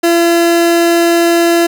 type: tone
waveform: 30% pulse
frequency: 339.4 Hz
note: F4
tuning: 49 cents flat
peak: -5 dBFS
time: 0.03-1.67 s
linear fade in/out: 10 ms
effects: none